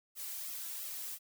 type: noise with flanger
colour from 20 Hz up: blue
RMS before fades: -42 dBFS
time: 0.15-1.19 s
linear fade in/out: 50 ms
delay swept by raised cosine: 1.5 to 3 ms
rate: 2.9 Hz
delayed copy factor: +0.85
effects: none